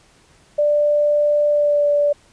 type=tone with pitch glide; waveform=sine; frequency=590 to 582.2 Hz; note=D5 to D5; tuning=+8 to -15 cents; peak=-13 dBFS; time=0.58-2.13 s; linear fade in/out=10 ms; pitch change=-23 cents; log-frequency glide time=1.49-1.87 s; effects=pink hiss -53 dBFS RMS until 2.32 s + resampled to 22050 Hz